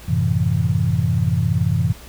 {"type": "chord", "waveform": "sine", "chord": "F# half-diminished seventh", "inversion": "none", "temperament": "equal", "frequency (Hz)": [92.5, 110, 130.81, 164.81], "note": ["F#2", "A2", "C3", "E3"], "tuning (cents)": [0, 0, 0, 0], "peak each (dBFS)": -21, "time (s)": [0.08, 1.93], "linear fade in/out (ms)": 10, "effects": ["added 60 Hz sine -41 dBFS peak until 2.08 s", "pink hiss -42 dBFS RMS until 2.08 s"]}